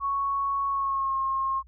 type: tone with pitch glide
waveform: sine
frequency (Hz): 1108.7 to 1073.4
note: C#6 to C6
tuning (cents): 0 to +44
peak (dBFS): -24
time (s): 0-1.63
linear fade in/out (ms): 50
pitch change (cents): -56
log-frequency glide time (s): 0.68-1.17
effects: added 60 Hz sine -50 dBFS peak until 1.67 s